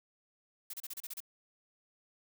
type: noise bursts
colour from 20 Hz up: blue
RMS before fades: -42 dBFS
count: 8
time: 0.7-1.204 s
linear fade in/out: 5 ms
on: 35 ms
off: 32 ms
effects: none